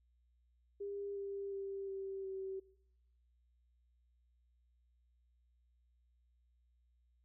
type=tone with pitch steps; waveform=sine; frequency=401.8 / 397.2 / 392.6 / 388.1 / 383.7 Hz; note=G4 / G4 / G4 / G4 / G4; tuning=+43 / +23 / +3 / -17 / -37 cents; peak=-40 dBFS; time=0.8-2.6 s; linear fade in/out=10 ms; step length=360 ms; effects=noise-tail reverb RT60 0.8 s tail -21 dB re dry + added 60 Hz sine -70 dBFS peak until 7.24 s